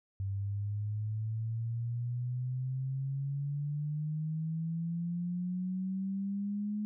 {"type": "exponential sweep", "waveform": "sine", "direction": "up", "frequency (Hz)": [97, 211.5], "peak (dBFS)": -32, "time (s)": [0.2, 6.85], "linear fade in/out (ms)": 0, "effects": []}